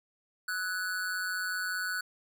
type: tone with amplitude modulation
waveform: square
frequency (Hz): 1482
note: F#6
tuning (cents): +2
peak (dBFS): -29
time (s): 0.48-2.01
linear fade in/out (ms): 5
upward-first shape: sine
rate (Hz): 185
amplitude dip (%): 65
effects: none